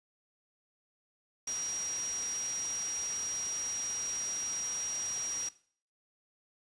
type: tone in noise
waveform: sine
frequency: 5710 Hz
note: F8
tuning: 37 cents sharp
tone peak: -34 dBFS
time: 1.47-5.49 s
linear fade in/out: 5 ms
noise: white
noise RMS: -42 dBFS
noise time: 1.47-5.49 s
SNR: +5 dB
effects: noise-tail reverb RT60 0.5 s tail -17 dB re dry + resampled to 22050 Hz